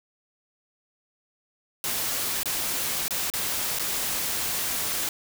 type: noise with dropouts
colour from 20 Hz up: white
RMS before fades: -28 dBFS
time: 1.84-5.09 s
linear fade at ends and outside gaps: 1 ms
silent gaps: 2.432-2.457 / 3.081-3.107 / 3.301-3.337 / 3.787-3.795 s
effects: none